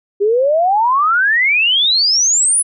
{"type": "exponential sweep", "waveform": "sine", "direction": "up", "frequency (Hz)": [392.6, 10300], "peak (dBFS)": -10, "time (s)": [0.2, 2.63], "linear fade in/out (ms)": 20, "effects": []}